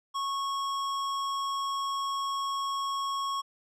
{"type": "tone", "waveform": "square", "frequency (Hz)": 1100, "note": "C#6", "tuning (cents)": -14, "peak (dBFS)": -30, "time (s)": [0.14, 3.42], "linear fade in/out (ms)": 20, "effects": ["low-pass 8000 Hz 12 dB/octave"]}